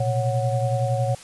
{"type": "tone cluster", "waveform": "sine", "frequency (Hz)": [118, 128.8, 551, 738], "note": ["A#2", "C3", "C#5", "F#5"], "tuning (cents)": [22, -27, -11, -5], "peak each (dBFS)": [-22, -29, -26, -28], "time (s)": [0, 1.15], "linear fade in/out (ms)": 5, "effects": ["white hiss -44 dBFS RMS until 1.23 s", "resampled to 24000 Hz"]}